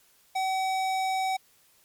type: tone with hard clipping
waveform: sine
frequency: 760 Hz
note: F#5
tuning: 46 cents sharp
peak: -27 dBFS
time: 0.35-1.37 s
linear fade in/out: 10 ms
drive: 18 dB
effects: white hiss -62 dBFS RMS until 1.84 s + MP3 96 kbps